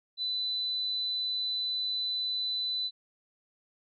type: tone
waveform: sine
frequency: 3999 Hz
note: B7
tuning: 21 cents sharp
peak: -29 dBFS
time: 0.17-2.91 s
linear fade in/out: 50 ms
effects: none